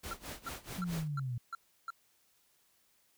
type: noise with tremolo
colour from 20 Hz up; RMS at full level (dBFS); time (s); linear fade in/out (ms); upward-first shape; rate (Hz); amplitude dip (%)
pink; -42; 0.03-1.08; 10; sine; 4.6; 90
type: tone bursts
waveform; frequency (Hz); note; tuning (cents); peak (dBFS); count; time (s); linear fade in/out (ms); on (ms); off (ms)
triangle; 1362; F6; -44; -35; 6; 0.11-1.904; 2; 24; 330
type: linear sweep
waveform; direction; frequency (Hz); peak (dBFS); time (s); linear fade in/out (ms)
sine; down; 185 to 116.3; -34; 0.78-1.38; 5
effects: white hiss -71 dBFS RMS until 3.17 s